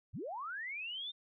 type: linear sweep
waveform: sine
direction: up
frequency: 60 to 3657 Hz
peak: -39 dBFS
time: 0.13-1.12 s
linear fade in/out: 20 ms
effects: none